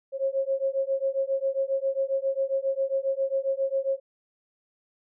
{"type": "beating tone pair", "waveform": "sine", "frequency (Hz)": [537, 544.4], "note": ["C5", "C#5"], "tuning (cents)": [45, -31], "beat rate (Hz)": 7.4, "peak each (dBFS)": -27, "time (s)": [0.12, 4], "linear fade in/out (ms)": 50, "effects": []}